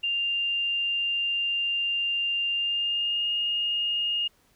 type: tone with pitch glide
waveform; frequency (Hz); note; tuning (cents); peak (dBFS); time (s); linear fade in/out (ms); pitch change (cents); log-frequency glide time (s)
sine; 2794 to 2844; F7 to F7; 0 to +31; -24; 0.03-4.28; 10; +31; 2.52-3.29
effects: pink hiss -64 dBFS RMS until 4.55 s